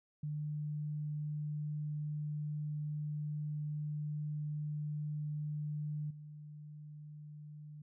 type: tone with level steps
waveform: sine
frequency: 149.8 Hz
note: D3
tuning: 35 cents sharp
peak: -36 / -47 dBFS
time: 0.23-7.82 s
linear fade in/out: 5 ms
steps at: 6.1 s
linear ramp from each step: 10 ms
effects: none